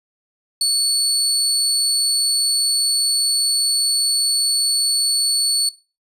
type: tone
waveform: 30% pulse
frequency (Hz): 4435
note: C#8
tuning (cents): 0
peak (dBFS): -12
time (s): 0.61-5.69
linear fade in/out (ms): 2
effects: noise-tail reverb RT60 0.3 s tail -19 dB re dry + resampled to 32000 Hz